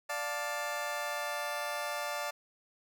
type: chord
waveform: 20% pulse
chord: D minor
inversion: none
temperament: just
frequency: 587.3 / 704.8 / 881 Hz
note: D5 / F5 / A5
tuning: 0 / +16 / +2 cents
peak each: -32 / -35 / -35 dBFS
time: 0.09-2.31 s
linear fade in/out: 10 ms
effects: none